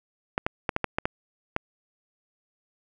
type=clicks; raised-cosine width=0.5 ms; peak=-9 dBFS; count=8; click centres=0.379 / 0.465 / 0.692 / 0.764 / 0.843 / 0.985 / 1.055 / 1.564 s; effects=none